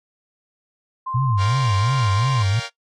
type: tone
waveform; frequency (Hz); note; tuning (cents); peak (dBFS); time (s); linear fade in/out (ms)
sine; 1046.5; C6; 0; -25; 1.06-2.43; 10
type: tone with vibrato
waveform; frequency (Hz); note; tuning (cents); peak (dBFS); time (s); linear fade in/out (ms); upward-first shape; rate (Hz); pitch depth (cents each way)
sine; 114.6; A#2; -29; -17; 1.14-2.6; 10; sine; 2.8; 290
type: chord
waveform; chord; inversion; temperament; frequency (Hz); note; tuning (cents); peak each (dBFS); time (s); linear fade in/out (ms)
5% pulse; G half-diminished seventh; first; equal with one note detuned; 466.2 / 568 / 698.5 / 784; Bb4 / Db5 / F5 / G5; 0 / +42 / 0 / 0; -21; 1.37-2.7; 50
effects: noise-tail reverb RT60 0.1 s tail -17 dB re dry + low-pass 5000 Hz 12 dB/octave